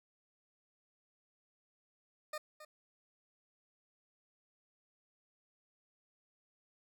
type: tone with echo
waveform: 20% pulse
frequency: 610 Hz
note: D#5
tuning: 34 cents flat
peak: -34 dBFS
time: 2.33-2.38 s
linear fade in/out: 5 ms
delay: 270 ms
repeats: 1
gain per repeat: -12 dB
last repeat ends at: 2.65 s
effects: none